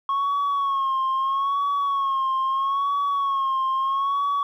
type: tone with vibrato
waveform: sine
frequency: 1095 Hz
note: C#6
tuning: 22 cents flat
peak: -18 dBFS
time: 0.09-4.43 s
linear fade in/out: 2 ms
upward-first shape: sine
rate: 0.77 Hz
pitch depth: 59 cents each way
effects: tanh soft clip ceiling -19 dBFS + 10-bit